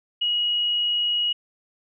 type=tone; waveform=sine; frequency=2900 Hz; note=F#7; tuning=35 cents flat; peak=-20 dBFS; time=0.21-1.33 s; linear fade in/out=10 ms; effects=none